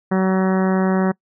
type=harmonic tone; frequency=188.6 Hz; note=F#3; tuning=33 cents sharp; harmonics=1 / 2 / 3 / 4 / 5 / 6 / 7 / 8 / 9 / 10; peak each=-16 / -22 / -26 / -28 / -30 / -32 / -33 / -34 / -35 / -36 dBFS; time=0.11-1.12 s; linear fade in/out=10 ms; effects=noise-tail reverb RT60 0.1 s tail -25 dB re dry